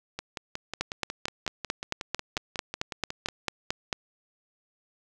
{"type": "two click trains", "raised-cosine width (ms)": 0.2, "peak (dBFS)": [-10, -16], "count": [15, 18], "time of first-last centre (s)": [[0.81, 3.928], [0.19, 3.287]], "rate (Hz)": [4.49, 5.49], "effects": []}